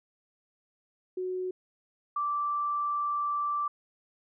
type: tone pair in turn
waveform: sine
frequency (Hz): 368.5 / 1169.9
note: F#4 / D6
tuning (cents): -7 / -7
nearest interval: octave + minor sixth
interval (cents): 2000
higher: second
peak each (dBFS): -30 / -27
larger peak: second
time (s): 1.17-1.51 / 2.16-3.68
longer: second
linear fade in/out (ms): 5
effects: none